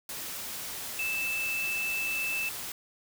sine tone in noise, 2637 Hz, E7, in tune, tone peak -29 dBFS, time 0.99-2.49 s, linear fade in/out 2 ms, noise white, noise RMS -38 dBFS, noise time 0.09-2.72 s, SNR +6 dB, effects none

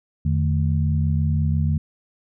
sine tone cluster, 84.3 / 150.3 / 218.6 Hz, E2 / D3 / A3, +39 / +40 / -11 cents, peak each -20 / -21 / -28 dBFS, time 0.25-1.78 s, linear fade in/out 5 ms, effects none

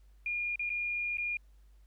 sine tone with dropouts, 2422 Hz, D#7, 47 cents flat, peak -31 dBFS, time 0.26-1.37 s, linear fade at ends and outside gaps 2 ms, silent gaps 0.558-0.594 / 0.694-0.701 / 1.172-1.182 s, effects added 50 Hz sine -56 dBFS peak until 1.86 s + pink hiss -75 dBFS RMS until 1.86 s

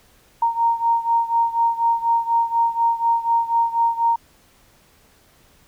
sine beating tone pair, 926 / 930.1 Hz, A#5 / A#5, -12 / -4 cents, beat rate 4.1 Hz, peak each -18 / -21 dBFS, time 0.42-4.16 s, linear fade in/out 5 ms, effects pink hiss -55 dBFS RMS until 5.67 s

